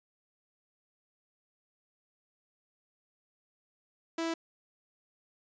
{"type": "tone", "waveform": "sawtooth", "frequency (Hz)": 329.6, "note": "E4", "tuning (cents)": 0, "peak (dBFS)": -27, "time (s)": [4.18, 4.34], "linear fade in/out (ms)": 5, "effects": ["resampled to 16000 Hz"]}